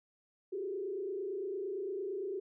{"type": "tone with frequency modulation", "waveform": "sine", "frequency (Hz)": 390, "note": "G4", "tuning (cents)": -9, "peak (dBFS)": -35, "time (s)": [0.52, 2.4], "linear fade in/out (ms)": 10, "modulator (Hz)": 28.8, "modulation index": 1.1, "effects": []}